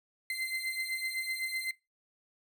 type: beating tone pair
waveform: 35% pulse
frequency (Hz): 2066 / 2073.9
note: C7 / C7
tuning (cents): -22 / -16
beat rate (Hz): 7.9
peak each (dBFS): -36 / -34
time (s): 0.3-1.71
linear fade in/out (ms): 2
effects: noise-tail reverb RT60 0.2 s tail -20 dB re dry